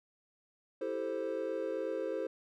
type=chord; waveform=triangle; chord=A minor seventh; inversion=second; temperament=equal; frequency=329.6 / 392 / 440 / 523.3 Hz; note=E4 / G4 / A4 / C5; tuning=0 / 0 / 0 / 0 cents; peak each=-39 / -39 / -37 / -35 dBFS; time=0.81-2.27 s; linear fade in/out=5 ms; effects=none